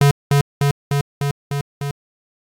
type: tone with echo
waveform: square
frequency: 141.9 Hz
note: C#3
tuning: 41 cents sharp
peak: -10 dBFS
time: 0.01-0.11 s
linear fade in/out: 2 ms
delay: 300 ms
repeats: 6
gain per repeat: -2 dB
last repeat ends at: 1.91 s
effects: AAC 64 kbps